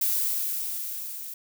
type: noise with level ramp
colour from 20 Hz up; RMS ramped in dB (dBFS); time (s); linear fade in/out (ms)
violet; -24 to -38; 0.01-1.34; 5
effects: none